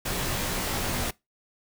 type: noise with comb filter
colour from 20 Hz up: pink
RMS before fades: -29 dBFS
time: 0.05-1.11 s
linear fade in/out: 10 ms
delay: 19 ms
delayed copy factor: -0.85
effects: noise-tail reverb RT60 0.2 s tail -22 dB re dry